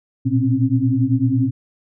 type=tone cluster; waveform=sine; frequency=115.7 / 123.6 / 261.4 / 271.5 Hz; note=A#2 / B2 / C4 / C#4; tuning=-13 / +2 / -1 / -36 cents; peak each=-20 dBFS; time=0.25-1.51 s; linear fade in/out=20 ms; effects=none